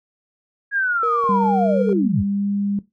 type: linear sweep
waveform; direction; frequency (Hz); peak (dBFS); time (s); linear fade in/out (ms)
sine; down; 1661.2 to 58.1; -17; 0.71-2.24; 50
type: tone with vibrato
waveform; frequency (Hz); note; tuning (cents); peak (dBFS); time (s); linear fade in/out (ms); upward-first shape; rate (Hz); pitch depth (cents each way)
triangle; 468.6; A#4; +9; -20; 1.03-1.93; 2; sine; 8.5; 12
type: clicks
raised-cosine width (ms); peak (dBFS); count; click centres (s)
1; -25; 3; 1.24 / 1.439 / 1.893
type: tone with pitch glide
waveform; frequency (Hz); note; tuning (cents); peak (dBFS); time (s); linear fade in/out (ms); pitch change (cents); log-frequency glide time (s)
sine; 196 to 201.4; G3 to G3; 0 to +47; -19; 1.29-2.79; 2; +47; 1.79-2.47
effects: noise-tail reverb RT60 0.2 s tail -17 dB re dry